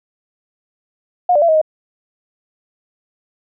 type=tone with pitch steps; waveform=sine; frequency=717 / 589 / 676 / 632 / 623 Hz; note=F5 / D5 / E5 / D#5 / D#5; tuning=+45 / +5 / +43 / +27 / +2 cents; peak=-9 dBFS; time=1.29-1.615 s; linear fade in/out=5 ms; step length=65 ms; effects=none